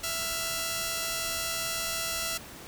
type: tone pair together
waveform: 5% pulse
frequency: 662.6 / 1404 Hz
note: E5 / F6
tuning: +9 / +9 cents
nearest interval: octave + minor second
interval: 1300 cents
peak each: -21 / -22 dBFS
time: 0.03-2.38 s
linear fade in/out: 10 ms
effects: pink hiss -45 dBFS RMS until 2.67 s